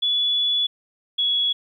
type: tone pair in turn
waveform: sine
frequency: 3420 / 3363 Hz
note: A7 / G#7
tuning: -50 / +21 cents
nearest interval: unison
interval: 29 cents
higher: first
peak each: -18 dBFS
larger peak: neither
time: 0.02-0.67 / 1.18-1.53 s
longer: first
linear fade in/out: 10 ms
effects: 10-bit